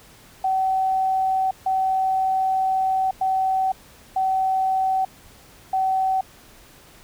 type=tone bursts at uneven times; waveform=sine; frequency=761 Hz; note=F#5; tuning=48 cents sharp; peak=-18 dBFS; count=5; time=0.44-1.51 / 1.66-3.11 / 3.21-3.72 / 4.16-5.05 / 5.73-6.21 s; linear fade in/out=5 ms; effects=pink hiss -49 dBFS RMS until 7.03 s